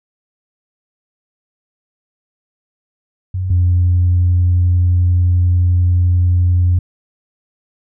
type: tone pair in turn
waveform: sine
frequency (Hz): 92.5 / 88.86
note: F#2 / F2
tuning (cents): 0 / +31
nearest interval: minor second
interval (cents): 69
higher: first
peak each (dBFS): -16 / -8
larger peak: second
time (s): 3.34-3.5 / 3.5-6.79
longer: second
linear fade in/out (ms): 5
effects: tanh soft clip ceiling -6 dBFS